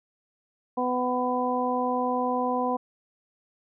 harmonic tone, 250 Hz, B3, 21 cents sharp, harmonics 1 / 2 / 3 / 4, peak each -29 / -29 / -29 / -29 dBFS, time 0.77-2.77 s, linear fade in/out 10 ms, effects none

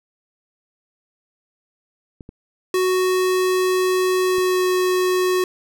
clicks, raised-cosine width 3 ms, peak -24 dBFS, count 3, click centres 2.208 / 2.291 / 4.383 s
square tone with pitch glide, 370 to 367.2 Hz, F#4 to F#4, 0 to -13 cents, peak -17 dBFS, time 2.74-5.44 s, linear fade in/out 2 ms, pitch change -13 cents, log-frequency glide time 4.23-4.66 s
effects none

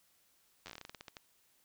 slowing click train, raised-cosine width 0.2 ms, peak -29 dBFS, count 15, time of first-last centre 0.66-1.168 s, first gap 10 ms, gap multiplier 1.18, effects white hiss -71 dBFS RMS until 1.64 s

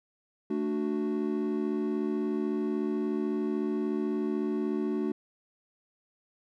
triangle chord, D major, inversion second, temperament equal, 220 / 293.7 / 370 Hz, A3 / D4 / F#4, 0 / 0 / 0 cents, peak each -30 dBFS, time 0.5-5.12 s, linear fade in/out 5 ms, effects none

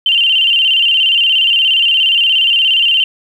sine tone with vibrato, 2933 Hz, F#7, 16 cents flat, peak -8 dBFS, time 0.06-3.04 s, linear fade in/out 2 ms, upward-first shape square, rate 17 Hz, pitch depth 84 cents each way, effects 7-bit

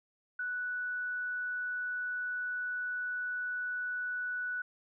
sine tone, 1480 Hz, F#6, in tune, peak -33 dBFS, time 0.39-4.62 s, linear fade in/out 5 ms, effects none

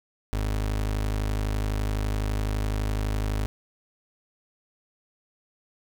30% pulse tone, 51.91 Hz, G#1, in tune, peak -22 dBFS, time 0.33-3.46 s, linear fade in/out 0 ms, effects none

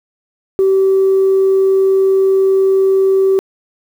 sine tone, 384.9 Hz, G4, 32 cents flat, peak -7 dBFS, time 0.59-3.39 s, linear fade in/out 0 ms, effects tanh soft clip ceiling -5 dBFS + 7-bit

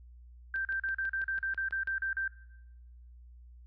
sine tone bursts, 1568 Hz, G6, in tune, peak -30 dBFS, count 12, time 0.54-2.278 s, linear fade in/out 2 ms, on 110 ms, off 38 ms
click train, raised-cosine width 0.3 ms, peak -35 dBFS, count 9, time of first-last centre 0.56-1.874 s, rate 6.09 Hz
effects noise-tail reverb RT60 0.9 s tail -19 dB re dry + added 60 Hz sine -50 dBFS peak until 3.66 s

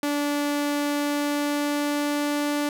sawtooth tone with pitch glide, 290.2 to 292.2 Hz, D4 to D4, -21 to -9 cents, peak -19 dBFS, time 0.03-2.69 s, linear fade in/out 2 ms, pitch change +12 cents, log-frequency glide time 0.88-2.5 s, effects none

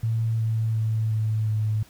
sine tone with pitch steps, 113 / 111.7 / 110.42 / 109.15 / 107.9 Hz, A2 / A2 / A2 / A2 / A2, +47 / +27 / +7 / -13 / -33 cents, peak -21 dBFS, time 0.03-1.83 s, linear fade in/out 5 ms, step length 360 ms, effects pink hiss -53 dBFS RMS until 1.89 s

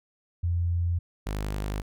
sine / sawtooth tone pair in turn, 86.3 / 51.04 Hz, F2 / G#1, -20 / -29 cents, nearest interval major sixth, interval 909 cents, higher first, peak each -23 / -25 dBFS, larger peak first, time 0.43-0.99 / 1.26-1.82 s, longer neither, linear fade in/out 10 ms, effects none

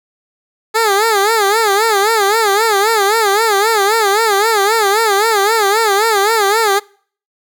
15% pulse tone with vibrato, 423 Hz, G#4, 32 cents sharp, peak -4 dBFS, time 0.74-6.8 s, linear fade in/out 20 ms, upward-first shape sine, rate 3.8 Hz, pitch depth 140 cents each way, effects noise-tail reverb RT60 0.5 s tail -25 dB re dry

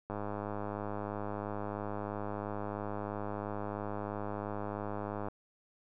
click train, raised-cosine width 1 ms, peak -24 dBFS, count 535, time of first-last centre 0.1-5.284 s, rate 103 Hz, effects none

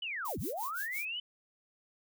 sine linear two-way sweep, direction down then up, 3052 to 64.5 to 3052 Hz, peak -35 dBFS, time 0.02-1.2 s, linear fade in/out 5 ms, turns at 0.39 s
violet noise with tremolo, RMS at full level -40 dBFS, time 0.25-1.05 s, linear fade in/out 0 ms, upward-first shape sine, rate 5.8 Hz, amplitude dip 95%
effects none

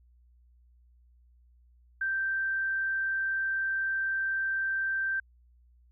sine tone, 1566 Hz, G6, 2 cents flat, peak -27 dBFS, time 2.01-5.2 s, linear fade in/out 5 ms, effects added 60 Hz sine -58 dBFS peak until 5.91 s

